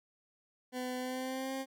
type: tone with pitch glide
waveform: 20% pulse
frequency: 252.2 to 266.7 Hz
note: B3 to C4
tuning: +36 to +33 cents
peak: -31 dBFS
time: 0.72-1.66 s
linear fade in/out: 50 ms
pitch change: +97 cents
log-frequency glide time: 0.97-1.54 s
effects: none